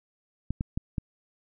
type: clicks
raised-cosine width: 5 ms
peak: -16 dBFS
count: 4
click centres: 0.506 / 0.609 / 0.775 / 0.982 s
effects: none